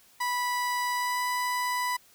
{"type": "tone with pitch glide", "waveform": "30% pulse", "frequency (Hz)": [984, 990.8], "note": ["B5", "B5"], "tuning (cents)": [-7, 5], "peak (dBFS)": -24, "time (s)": [0.2, 1.97], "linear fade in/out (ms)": 10, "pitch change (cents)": 12, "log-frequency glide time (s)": [0.95, 1.21], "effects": ["white hiss -59 dBFS RMS until 2.14 s"]}